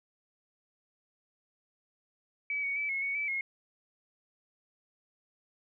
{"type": "tone with pitch steps", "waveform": "sine", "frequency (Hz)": [2288, 2235, 2305, 2177, 2225, 2307, 2159], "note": ["D7", "C#7", "D7", "C#7", "C#7", "D7", "C#7"], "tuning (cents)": [-46, 14, -33, -32, 6, -31, -46], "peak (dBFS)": -30, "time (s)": [2.5, 3.41], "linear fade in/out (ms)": 2, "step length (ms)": 130, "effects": []}